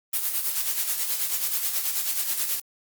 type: noise with tremolo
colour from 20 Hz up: blue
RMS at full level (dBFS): -24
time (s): 0.13-2.6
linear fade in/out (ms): 5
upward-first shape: sine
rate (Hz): 9.3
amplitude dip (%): 55
effects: Opus 32 kbps